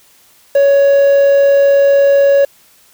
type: tone with quantisation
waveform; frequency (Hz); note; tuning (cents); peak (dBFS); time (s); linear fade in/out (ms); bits
triangle; 558; C#5; +11; -4; 0.55-2.45; 5; 5
effects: white hiss -48 dBFS RMS until 2.93 s